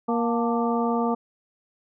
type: harmonic tone with a mistuned harmonic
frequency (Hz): 234.9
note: A#3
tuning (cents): +13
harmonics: 1 / 2 / 3 / 4 / 5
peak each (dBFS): -24 / -27 / -29 / -30 / -31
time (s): 0.08-1.15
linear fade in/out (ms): 10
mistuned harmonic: 4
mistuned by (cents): -85
effects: none